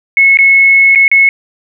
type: tone with dropouts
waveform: sine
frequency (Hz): 2189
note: C#7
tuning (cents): -22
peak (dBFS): -3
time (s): 0.17-1.29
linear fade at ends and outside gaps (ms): 1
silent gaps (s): 0.372-0.388 / 0.95-0.957 / 1.08-1.115
effects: none